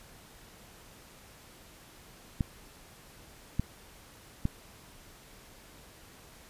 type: clicks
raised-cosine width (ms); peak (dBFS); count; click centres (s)
5; -15; 3; 2.408 / 3.596 / 4.454
effects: pink hiss -54 dBFS RMS until 6.49 s + resampled to 32000 Hz